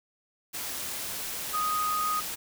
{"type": "tone in noise", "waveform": "sine", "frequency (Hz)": 1244.5, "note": "D#6", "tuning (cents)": 0, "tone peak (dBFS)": -26, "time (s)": [1.53, 2.21], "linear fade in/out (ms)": 20, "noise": "white", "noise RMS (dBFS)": -35, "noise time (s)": [0.53, 2.36], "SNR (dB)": 6, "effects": []}